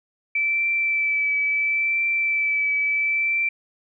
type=tone with vibrato; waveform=sine; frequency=2319 Hz; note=D7; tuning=22 cents flat; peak=-19 dBFS; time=0.35-3.49 s; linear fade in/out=5 ms; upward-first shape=triangle; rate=0.73 Hz; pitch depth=22 cents each way; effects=none

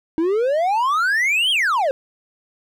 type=exponential two-way sweep; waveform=triangle; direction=up then down; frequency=312 to 3300 to 510 Hz; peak=-14 dBFS; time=0.18-1.91 s; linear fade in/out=0 ms; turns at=1.51 s; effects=none

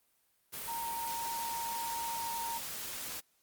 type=tone in noise; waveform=sine; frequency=926 Hz; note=A#5; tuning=12 cents flat; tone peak=-36 dBFS; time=0.67-2.59 s; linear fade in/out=20 ms; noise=white; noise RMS=-41 dBFS; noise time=0.52-3.21 s; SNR=+2 dB; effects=white hiss -73 dBFS RMS until 3.42 s + Opus 32 kbps

